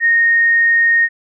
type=tone; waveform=sine; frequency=1854 Hz; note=A#6; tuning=10 cents flat; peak=-9 dBFS; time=0-1.09 s; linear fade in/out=50 ms; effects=none